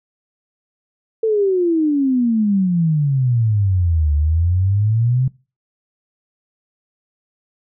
sine exponential two-way sweep, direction down then up, 452.9 to 72.6 to 133.1 Hz, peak -13 dBFS, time 1.23-5.28 s, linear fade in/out 5 ms, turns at 4.14 s, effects noise-tail reverb RT60 0.3 s tail -22 dB re dry

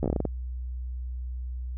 slowing click train, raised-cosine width 2 ms, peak -13 dBFS, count 9, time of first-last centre 0.03-0.253 s, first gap 13 ms, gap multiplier 1.21, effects added 62 Hz sine -31 dBFS peak until 1.77 s

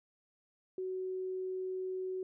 sine tone, 373.2 Hz, F#4, 15 cents sharp, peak -35 dBFS, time 0.78-2.23 s, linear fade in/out 2 ms, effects none

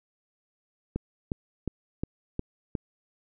click train, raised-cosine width 3 ms, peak -16 dBFS, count 6, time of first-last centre 0.96-2.752 s, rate 2.79 Hz, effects none

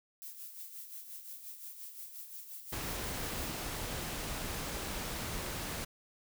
violet noise with tremolo, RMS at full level -45 dBFS, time 0.22-3.51 s, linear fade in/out 0 ms, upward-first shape sine, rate 5.7 Hz, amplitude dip 55%
pink noise, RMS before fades -39 dBFS, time 2.72-5.85 s, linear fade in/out 10 ms
effects none

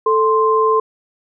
sine tone pair together, 440 / 1046.5 Hz, A4 / C6, 0 / 0 cents, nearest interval octave + minor third, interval 1500 cents, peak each -14 dBFS, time 0.06-0.8 s, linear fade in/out 5 ms, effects none

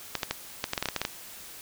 clicks, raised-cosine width 0.2 ms, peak -10 dBFS, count 12, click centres 0.153 / 0.232 / 0.31 / 0.641 / 0.734 / 0.778 / 0.826 / 0.857 / 0.887 / 0.963 / 1.016 / 1.051 s, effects white hiss -45 dBFS RMS until 1.61 s

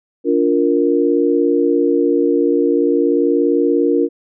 sine chord, Bb major, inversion first, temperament equal with one note detuned, 288.8 / 349.2 / 466.2 Hz, D4 / F4 / Bb4, -29 / 0 / 0 cents, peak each -16 dBFS, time 0.24-4.09 s, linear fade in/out 50 ms, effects none

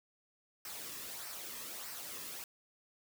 white noise with flanger, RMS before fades -45 dBFS, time 0.65-2.44 s, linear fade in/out 2 ms, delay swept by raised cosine 0.28 to 1.38 ms, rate 1.6 Hz, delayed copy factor -0.5, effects none

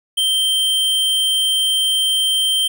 square tone, 3136 Hz, G7, in tune, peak -15 dBFS, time 0.17-2.68 s, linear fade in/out 10 ms, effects none

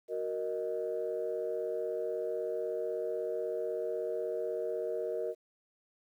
sine chord, D# minor, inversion first, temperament equal, 370 / 466.2 / 622.3 Hz, F#4 / A#4 / D#5, 0 / 0 / 0 cents, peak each -38 / -34 / -37 dBFS, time 0.08-5.35 s, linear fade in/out 50 ms, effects tanh soft clip ceiling -24 dBFS + 11-bit

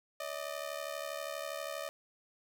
sawtooth ring-modulated tone, 606 Hz, D#5, 46 cents flat, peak -31 dBFS, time 0.2-1.89 s, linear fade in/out 0 ms, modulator 36.2 Hz, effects none

